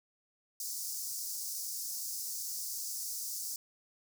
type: high-pass noise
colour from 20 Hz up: pink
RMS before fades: -39 dBFS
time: 0.6-3.56 s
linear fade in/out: 2 ms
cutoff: 5000 Hz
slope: 48 dB/octave
effects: none